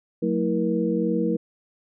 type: tone cluster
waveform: sine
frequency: 181.9 / 224.3 / 325.8 / 475 Hz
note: F#3 / A3 / E4 / A#4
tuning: -29 / +34 / -20 / +33 cents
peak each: -26 dBFS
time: 0.22-1.37 s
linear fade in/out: 10 ms
effects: none